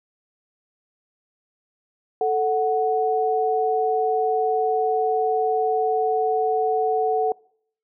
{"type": "tone pair together", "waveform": "sine", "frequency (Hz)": [440.1, 740.2], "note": ["A4", "F#5"], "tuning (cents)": [0, 0], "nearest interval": "major sixth", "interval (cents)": 900, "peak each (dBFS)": -21, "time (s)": [2.21, 7.32], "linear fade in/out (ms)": 2, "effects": ["noise-tail reverb RT60 0.6 s tail -24 dB re dry"]}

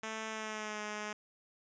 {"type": "tone with pitch glide", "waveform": "5% pulse", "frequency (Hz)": [220, 210.8], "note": ["A3", "G#3"], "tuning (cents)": [0, 26], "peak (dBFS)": -27, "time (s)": [0.03, 1.13], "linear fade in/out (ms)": 5, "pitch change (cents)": -74, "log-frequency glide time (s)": [0.29, 0.81], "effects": ["resampled to 16000 Hz"]}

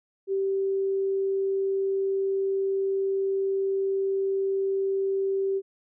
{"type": "tone", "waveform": "sine", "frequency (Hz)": 388.9, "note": "G4", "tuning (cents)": -14, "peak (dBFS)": -23, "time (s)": [0.27, 5.62], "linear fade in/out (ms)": 50, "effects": []}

